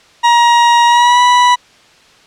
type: tone with pitch glide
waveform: 40% pulse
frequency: 947 to 982.7 Hz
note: A#5 to B5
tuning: +27 to -9 cents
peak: -5 dBFS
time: 0.23-1.56 s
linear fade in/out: 20 ms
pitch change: +64 cents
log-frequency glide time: 0.86-1.21 s
effects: white hiss -45 dBFS RMS until 2.26 s + low-pass 5000 Hz 12 dB/octave